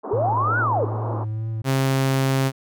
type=band-pass noise; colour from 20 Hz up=white; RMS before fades=-31 dBFS; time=0.03-1.25 s; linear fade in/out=20 ms; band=220 to 1100 Hz; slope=48 dB/octave
type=linear two-way sweep; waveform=sine; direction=up then down; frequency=376.1 to 1513 to 376.1 Hz; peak=-19 dBFS; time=0.11-0.85 s; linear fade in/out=2 ms; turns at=0.59 s
type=tone with vibrato; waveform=triangle; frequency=110 Hz; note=A2; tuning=in tune; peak=-22 dBFS; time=0.13-1.62 s; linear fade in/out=5 ms; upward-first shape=triangle; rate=2.4 Hz; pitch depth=35 cents each way
type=tone; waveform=sawtooth; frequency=134.1 Hz; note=C3; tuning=43 cents sharp; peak=-14 dBFS; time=1.64-2.52 s; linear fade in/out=50 ms
effects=none